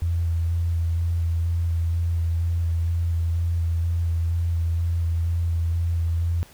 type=tone with vibrato; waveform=sine; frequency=84.1 Hz; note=E2; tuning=35 cents sharp; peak=-20 dBFS; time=0.02-6.43 s; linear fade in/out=0 ms; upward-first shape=square; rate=2.1 Hz; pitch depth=14 cents each way; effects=pink hiss -50 dBFS RMS until 6.53 s